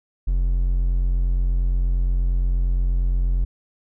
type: tone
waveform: triangle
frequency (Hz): 44.28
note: F1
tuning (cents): +25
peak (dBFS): -15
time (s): 0.27-3.45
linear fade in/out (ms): 10
effects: none